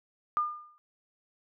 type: tone with exponential decay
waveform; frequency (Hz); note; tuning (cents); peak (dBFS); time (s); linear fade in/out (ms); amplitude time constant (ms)
sine; 1208; D6; +48; -22; 0.37-0.78; 0; 89
effects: none